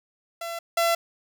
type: tone pair in turn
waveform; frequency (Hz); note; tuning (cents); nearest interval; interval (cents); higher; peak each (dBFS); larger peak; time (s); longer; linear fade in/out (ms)
sawtooth; 675 / 675; E5 / E5; +41 / +41; unison; 0; neither; -27 / -16; second; 0.41-0.59 / 0.77-0.95; neither; 5
effects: 9-bit